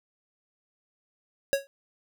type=tone with exponential decay; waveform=square; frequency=552 Hz; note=C#5; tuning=7 cents flat; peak=-18 dBFS; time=1.53-1.67 s; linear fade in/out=0 ms; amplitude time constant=29 ms; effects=none